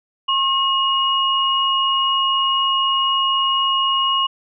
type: tone pair together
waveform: sine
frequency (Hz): 1079 / 2881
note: C#6 / F#7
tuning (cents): -47 / -47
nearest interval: octave + perfect fourth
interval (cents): 1700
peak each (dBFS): -18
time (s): 0.28-4.27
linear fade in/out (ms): 10
effects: none